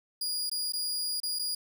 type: tone with dropouts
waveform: sawtooth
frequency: 4866 Hz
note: D#8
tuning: 39 cents flat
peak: -27 dBFS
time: 0.21-1.55 s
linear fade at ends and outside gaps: 5 ms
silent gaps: 0.497-0.514 / 0.723-0.734 / 1.202-1.232 / 1.389-1.393 s
effects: none